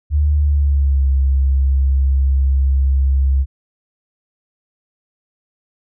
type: tone with pitch glide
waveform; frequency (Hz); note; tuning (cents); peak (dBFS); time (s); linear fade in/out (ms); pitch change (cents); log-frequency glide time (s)
sine; 73.9 to 67.38; D2 to C#2; +11 to -49; -11; 0.1-3.46; 50; -160; 0.36-1.08
effects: none